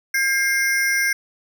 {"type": "ring-modulated tone", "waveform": "square", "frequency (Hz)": 1864.7, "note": "A#6", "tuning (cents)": 0, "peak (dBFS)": -15, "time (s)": [0.14, 1.13], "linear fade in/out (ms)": 5, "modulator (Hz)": 255, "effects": []}